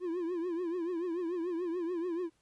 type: tone with vibrato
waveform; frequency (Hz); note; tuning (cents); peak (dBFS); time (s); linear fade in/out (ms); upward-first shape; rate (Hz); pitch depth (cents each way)
triangle; 345.8; F4; -17; -30; 0-2.3; 50; triangle; 6.9; 130
effects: pink hiss -73 dBFS RMS until 2.41 s + resampled to 24000 Hz